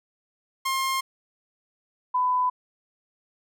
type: tone pair in turn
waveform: sawtooth / sine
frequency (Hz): 1064 / 1000.8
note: C6 / B5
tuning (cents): +29 / +23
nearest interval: minor second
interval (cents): 106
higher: first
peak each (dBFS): -20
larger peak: neither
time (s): 0.65-1.01 / 2.14-2.5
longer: neither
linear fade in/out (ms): 10
effects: none